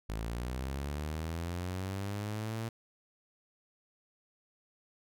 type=linear sweep; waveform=sawtooth; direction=up; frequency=52.6 to 114.9 Hz; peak=-31 dBFS; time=0.09-2.69 s; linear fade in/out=5 ms; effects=none